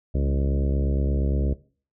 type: harmonic tone with a mistuned harmonic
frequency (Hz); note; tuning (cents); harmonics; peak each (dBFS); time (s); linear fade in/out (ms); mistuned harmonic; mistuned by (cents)
68.6; C#2; -17; 1 / 2 / 3 / 4 / 5 / 6 / 7 / 8 / 9; -22 / -28 / -32 / -34 / -36 / -38 / -39 / -40 / -41; 0.14-1.54; 10; 2; +44
effects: noise-tail reverb RT60 0.4 s tail -18 dB re dry